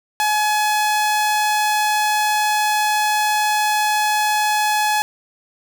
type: tone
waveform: sawtooth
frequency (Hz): 847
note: G#5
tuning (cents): +34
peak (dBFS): -12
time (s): 0.2-5.02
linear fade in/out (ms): 0
effects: none